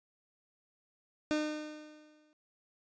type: tone with exponential decay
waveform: 30% pulse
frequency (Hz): 304.1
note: D#4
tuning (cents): -40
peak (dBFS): -25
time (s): 1.31-2.33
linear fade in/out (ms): 0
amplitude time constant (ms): 220
effects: resampled to 16000 Hz